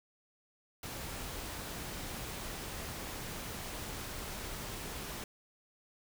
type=noise; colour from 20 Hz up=pink; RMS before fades=-42 dBFS; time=0.83-5.24 s; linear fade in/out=2 ms; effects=none